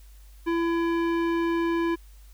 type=tone with low-pass filter; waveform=square; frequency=335.8 Hz; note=E4; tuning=32 cents sharp; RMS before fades=-25 dBFS; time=0.46-1.96 s; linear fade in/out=20 ms; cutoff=2200 Hz; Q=0.91; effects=added 50 Hz sine -46 dBFS peak until 2.33 s + white hiss -60 dBFS RMS until 2.33 s